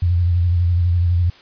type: tone with vibrato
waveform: sine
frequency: 87.31 Hz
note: F2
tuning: in tune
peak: -13 dBFS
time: 0.02-1.3 s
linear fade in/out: 5 ms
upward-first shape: square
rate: 12 Hz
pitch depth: 40 cents each way
effects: white hiss -46 dBFS RMS until 1.41 s + resampled to 11025 Hz